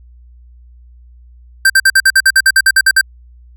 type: tone bursts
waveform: square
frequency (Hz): 1568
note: G6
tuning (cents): 0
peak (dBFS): -6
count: 14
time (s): 1.65-3.012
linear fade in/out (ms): 5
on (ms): 49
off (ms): 52
effects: added 60 Hz sine -38 dBFS peak until 3.56 s